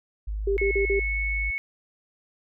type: tone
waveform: sine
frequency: 51.91 Hz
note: G#1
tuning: in tune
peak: -27 dBFS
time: 0.27-1.51 s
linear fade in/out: 10 ms
type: tone bursts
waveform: sine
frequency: 396.2 Hz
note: G4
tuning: 18 cents sharp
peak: -21 dBFS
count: 4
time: 0.47-0.996 s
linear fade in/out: 5 ms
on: 100 ms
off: 42 ms
type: tone with pitch glide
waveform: sine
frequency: 2193 to 2207 Hz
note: C#7 to C#7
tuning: -19 to -8 cents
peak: -26 dBFS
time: 0.58-1.58 s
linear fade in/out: 0 ms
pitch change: +11 cents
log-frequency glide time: 0.83-1.17 s
effects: none